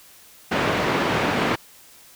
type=band-pass noise; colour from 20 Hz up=pink; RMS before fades=-22 dBFS; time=0.51-1.56 s; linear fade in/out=10 ms; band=170 to 2500 Hz; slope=12 dB/octave; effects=white hiss -49 dBFS RMS until 2.15 s